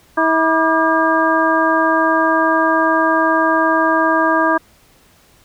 harmonic tone with a mistuned harmonic, 322.6 Hz, E4, 37 cents flat, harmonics 1 / 2 / 3 / 4 / 5, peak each -18 / -18 / -18 / -18 / -18 dBFS, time 0.17-4.58 s, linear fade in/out 10 ms, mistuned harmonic 4, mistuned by -130 cents, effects pink hiss -51 dBFS RMS until 5.44 s

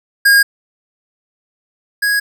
square tone pair in turn, 1627 / 1656.4 Hz, G#6 / G#6, -36 / -5 cents, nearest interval unison, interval 31 cents, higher second, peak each -7 / -13 dBFS, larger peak first, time 0.25-0.43 / 2.02-2.2 s, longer neither, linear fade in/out 10 ms, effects none

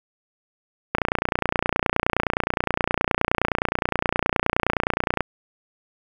click train, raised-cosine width 0.5 ms, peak -4 dBFS, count 127, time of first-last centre 0.95-5.207 s, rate 29.6 Hz, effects 7-bit

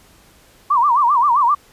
sine tone with vibrato, 1054 Hz, C6, 12 cents sharp, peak -11 dBFS, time 0.7-1.55 s, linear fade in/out 10 ms, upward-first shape sine, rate 7.6 Hz, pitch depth 220 cents each way, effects pink hiss -50 dBFS RMS until 1.72 s + resampled to 32000 Hz

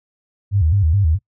sine tone with vibrato, 88.8 Hz, F2, 29 cents sharp, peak -12 dBFS, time 0.51-1.19 s, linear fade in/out 50 ms, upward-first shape square, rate 4.7 Hz, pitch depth 210 cents each way, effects noise-tail reverb RT60 0.1 s tail -23 dB re dry

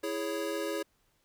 square chord, C# minor, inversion first, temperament equal, 329.6 / 415.3 / 554.4 Hz, E4 / G#4 / C#5, 0 / 0 / 0 cents, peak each -37 / -37 / -37 dBFS, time 0.03-0.83 s, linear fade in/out 10 ms, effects pink hiss -72 dBFS RMS until 1.24 s

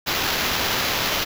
blue noise with sample-and-hold, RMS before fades -23 dBFS, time 0.06-1.25 s, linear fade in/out 20 ms, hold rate 8820 Hz, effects none

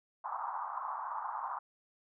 pink band-pass noise, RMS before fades -39 dBFS, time 0.24-1.59 s, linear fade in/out 5 ms, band 840 to 1200 Hz, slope 48 dB/octave, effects none

